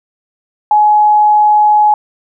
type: tone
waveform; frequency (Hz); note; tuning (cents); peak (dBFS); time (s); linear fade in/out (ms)
sine; 843; G#5; +26; -5; 0.71-1.94; 2
effects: none